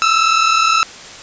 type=tone pair together; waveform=sawtooth; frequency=1300 / 1339.6 Hz; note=E6 / E6; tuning=-24 / +27 cents; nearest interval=minor second; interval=51 cents; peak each=-10 dBFS; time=0.02-0.83 s; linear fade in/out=0 ms; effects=white hiss -34 dBFS RMS until 1.22 s + resampled to 16000 Hz